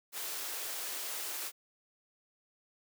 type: high-pass noise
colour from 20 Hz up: white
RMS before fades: -39 dBFS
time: 0.12-1.52 s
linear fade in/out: 50 ms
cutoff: 330 Hz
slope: 24 dB/octave
effects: none